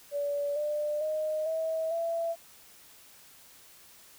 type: tone with pitch steps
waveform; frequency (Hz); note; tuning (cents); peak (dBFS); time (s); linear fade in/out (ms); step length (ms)
sine; 574 / 596.3 / 619.5 / 643.5 / 668.6; D5 / D5 / D#5 / E5 / E5; -40 / +26 / -8 / -42 / +24; -28; 0.11-2.36; 50; 450
effects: white hiss -55 dBFS RMS until 4.18 s